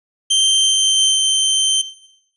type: tone with pitch glide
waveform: sawtooth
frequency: 3136 to 3114 Hz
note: G7 to G7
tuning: 0 to -12 cents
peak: -9 dBFS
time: 0.3-1.82 s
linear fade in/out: 10 ms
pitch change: -12 cents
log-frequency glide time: 0.52-1.13 s
effects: noise-tail reverb RT60 0.8 s tail -17 dB re dry + resampled to 24000 Hz